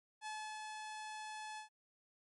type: tone with ADSR envelope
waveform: sawtooth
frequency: 860 Hz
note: A5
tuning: 40 cents flat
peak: -38 dBFS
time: 0.21-1.69 s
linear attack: 54 ms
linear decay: 310 ms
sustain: -3 dB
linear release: 110 ms
effects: MP3 48 kbps